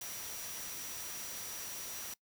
sine tone in noise, 5810 Hz, F#8, 32 cents flat, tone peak -46 dBFS, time 0.01-2.14 s, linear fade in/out 5 ms, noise white, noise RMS -44 dBFS, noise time 0.01-2.14 s, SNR -5 dB, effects noise-tail reverb RT60 0.1 s tail -22 dB re dry

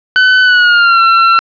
40% pulse tone with pitch glide, 1510 to 1353.1 Hz, F#6 to E6, +35 to +45 cents, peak -4 dBFS, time 0.16-1.39 s, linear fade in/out 0 ms, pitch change -190 cents, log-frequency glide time 0.42-1.01 s, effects resampled to 11025 Hz + 7-bit

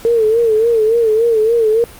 sine tone with vibrato, 450 Hz, A4, 39 cents sharp, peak -9 dBFS, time 0.05-1.84 s, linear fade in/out 0 ms, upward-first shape sine, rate 3.5 Hz, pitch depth 83 cents each way, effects pink hiss -37 dBFS RMS until 1.99 s + Opus 48 kbps

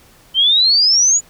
sine exponential sweep, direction up, 3062 to 7000 Hz, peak -9 dBFS, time 0.34-1.21 s, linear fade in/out 50 ms, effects pink hiss -48 dBFS RMS until 1.29 s

